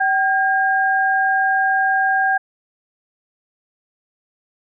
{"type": "tone pair together", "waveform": "sine", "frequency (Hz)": [769, 1615.4], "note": ["G5", "G#6"], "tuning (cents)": [-33, -48], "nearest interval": "octave + minor second", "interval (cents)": 1285, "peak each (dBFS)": -17, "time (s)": [0, 2.38], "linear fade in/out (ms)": 10, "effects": []}